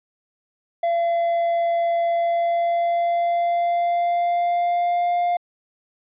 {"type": "tone with pitch glide", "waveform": "triangle", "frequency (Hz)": [681, 702.6], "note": ["F5", "F5"], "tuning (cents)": [-44, 10], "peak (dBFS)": -16, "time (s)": [0.83, 5.37], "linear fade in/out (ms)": 5, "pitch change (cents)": 54, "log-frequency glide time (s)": [2.08, 5.17], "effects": ["resampled to 8000 Hz"]}